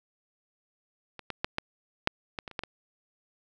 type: clicks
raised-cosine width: 0.3 ms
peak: -25 / -17 / -11 / -12 / -6 / -17 / -23 / -30 / -15 / -20 dBFS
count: 10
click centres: 1.193 / 1.303 / 1.445 / 1.584 / 2.074 / 2.388 / 2.478 / 2.513 / 2.592 / 2.636 s
effects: none